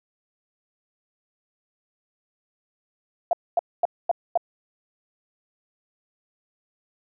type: tone bursts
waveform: sine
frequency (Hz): 690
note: F5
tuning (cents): -21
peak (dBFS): -16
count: 5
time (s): 3.31-4.375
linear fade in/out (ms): 2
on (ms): 21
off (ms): 240
effects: none